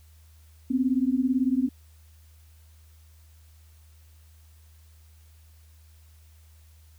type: beating tone pair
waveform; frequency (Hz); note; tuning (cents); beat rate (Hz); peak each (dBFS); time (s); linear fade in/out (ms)
sine; 250 / 268; B3 / C4; +21 / +42; 18; -24; 0.7-1.69; 10
effects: added 78 Hz sine -51 dBFS peak until 6.98 s + white hiss -63 dBFS RMS until 6.98 s